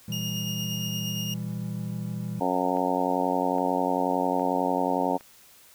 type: chord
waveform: triangle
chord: E diminished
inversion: second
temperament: just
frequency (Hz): 118.67 / 164.81 / 197.78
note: Bb2 / E3 / G3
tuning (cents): +31 / 0 / +16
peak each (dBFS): -32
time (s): 0.08-2.4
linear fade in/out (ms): 5
type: tone with tremolo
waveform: 30% pulse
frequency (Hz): 2841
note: F7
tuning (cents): +29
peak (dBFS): -28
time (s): 0.12-1.34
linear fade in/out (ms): 2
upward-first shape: sine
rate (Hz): 8.6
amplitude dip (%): 30
type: harmonic tone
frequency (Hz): 91.1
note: F#2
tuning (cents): -26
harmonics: 2 / 3 / 4 / 5 / 6 / 7 / 8 / 9 / 10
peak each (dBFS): -35 / -29 / -35 / -33 / -31 / -33 / -30 / -33 / -30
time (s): 2.4-5.18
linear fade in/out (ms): 20
type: click train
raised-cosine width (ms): 0.5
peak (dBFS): -32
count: 4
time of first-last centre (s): 2.77-5.209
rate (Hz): 1.23
effects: white hiss -54 dBFS RMS until 5.74 s